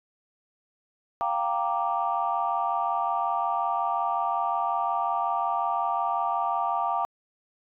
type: chord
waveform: sine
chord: G minor seventh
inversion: third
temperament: equal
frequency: 698.5 / 784 / 932.3 / 1174.7 Hz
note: F5 / G5 / Bb5 / D6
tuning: 0 / 0 / 0 / 0 cents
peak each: -29 dBFS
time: 1.21-7.05 s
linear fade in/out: 0 ms
effects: tanh soft clip ceiling -14 dBFS